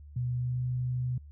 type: tone with pitch glide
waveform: sine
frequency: 123.47 to 125.48 Hz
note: B2 to B2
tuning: 0 to +28 cents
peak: -28 dBFS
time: 0.16-1.18 s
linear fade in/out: 5 ms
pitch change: +28 cents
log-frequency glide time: 0.38-0.57 s
effects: added 73 Hz sine -46 dBFS peak until 1.31 s